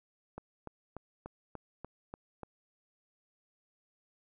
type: click train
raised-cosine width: 1 ms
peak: -28 dBFS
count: 8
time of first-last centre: 0.38-2.433 s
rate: 3.41 Hz
effects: none